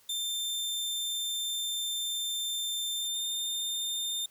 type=tone with pitch glide; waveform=sawtooth; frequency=3579 to 3614 Hz; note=A7 to A7; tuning=+29 to +46 cents; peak=-28 dBFS; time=0.09-4.26 s; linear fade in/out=5 ms; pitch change=+17 cents; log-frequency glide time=2.95-3.21 s; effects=white hiss -62 dBFS RMS until 4.3 s + high-pass 60 Hz 12 dB/octave